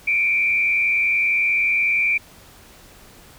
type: tone with frequency modulation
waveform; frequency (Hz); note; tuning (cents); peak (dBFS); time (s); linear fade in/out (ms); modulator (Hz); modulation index
sine; 2354; D7; +3; -16; 0.07-2.18; 10; 90.9; 0.86
effects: pink hiss -47 dBFS RMS until 3.38 s